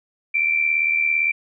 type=tone with amplitude modulation; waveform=sine; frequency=2349 Hz; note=D7; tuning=in tune; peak=-14 dBFS; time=0.34-1.32 s; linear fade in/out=10 ms; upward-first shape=sine; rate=77.7 Hz; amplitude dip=60%; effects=none